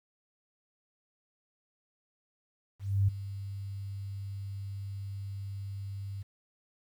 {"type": "tone with ADSR envelope", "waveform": "sine", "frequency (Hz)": 98.8, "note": "G2", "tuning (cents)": 14, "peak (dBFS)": -21, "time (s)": [2.79, 6.23], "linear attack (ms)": 290, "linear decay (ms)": 11, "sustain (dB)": -15, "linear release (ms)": 12, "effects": ["10-bit"]}